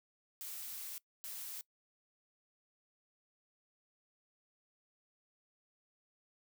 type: noise bursts at uneven times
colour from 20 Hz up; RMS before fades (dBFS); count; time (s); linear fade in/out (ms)
blue; -45; 2; 0.41-0.98 / 1.24-1.61; 0
effects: noise-tail reverb RT60 0.1 s tail -22 dB re dry